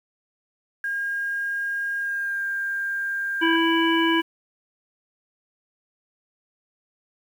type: tone with pitch glide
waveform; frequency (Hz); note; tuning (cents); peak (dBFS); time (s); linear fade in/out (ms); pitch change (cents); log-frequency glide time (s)
sine; 1619 to 1597.6; G#6 to G6; -45 to +32; -24; 0.84-3.56; 2; -23; 1.98-2.45
type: harmonic tone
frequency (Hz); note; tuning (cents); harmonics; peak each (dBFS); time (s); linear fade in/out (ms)
329.6; E4; 0; 1 / 3 / 5 / 7 / 9; -20 / -25 / -25 / -30 / -27; 3.41-4.22; 20
effects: 8-bit